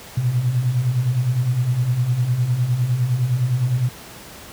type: beating tone pair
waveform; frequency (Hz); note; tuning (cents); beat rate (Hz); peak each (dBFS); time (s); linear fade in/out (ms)
sine; 116.7 / 126.5; A#2 / B2; +2 / +42; 9.8; -24 / -17; 0.17-3.89; 5
effects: pink hiss -39 dBFS RMS until 4.52 s + high-pass 60 Hz 12 dB/octave